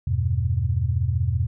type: chord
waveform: sine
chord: E minor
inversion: none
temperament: equal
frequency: 82.41 / 98 / 123.47 Hz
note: E2 / G2 / B2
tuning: 0 / 0 / 0 cents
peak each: -24 dBFS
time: 0.07-1.47 s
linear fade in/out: 5 ms
effects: none